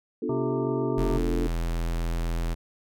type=chord; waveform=sine; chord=B half-diminished seventh; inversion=none; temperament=equal; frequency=246.9 / 293.7 / 349.2 / 440 Hz; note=B3 / D4 / F4 / A4; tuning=0 / 0 / 0 / 0 cents; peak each=-32 dBFS; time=0.22-1.47 s; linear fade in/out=5 ms
type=harmonic tone; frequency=130.81 Hz; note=C3; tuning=in tune; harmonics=1 / 3 / 5 / 7 / 9; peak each=-31 / -30 / -38 / -38 / -41 dBFS; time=0.29-1.18 s; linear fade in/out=5 ms
type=tone; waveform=square; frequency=42 Hz; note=E1; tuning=33 cents sharp; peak=-26 dBFS; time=0.97-2.55 s; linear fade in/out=20 ms
effects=none